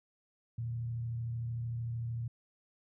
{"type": "tone with frequency modulation", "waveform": "sine", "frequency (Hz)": 116.8, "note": "A#2", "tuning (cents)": 4, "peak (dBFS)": -34, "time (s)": [0.58, 2.28], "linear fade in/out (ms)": 5, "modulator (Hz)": 33.2, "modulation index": 0.3, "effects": []}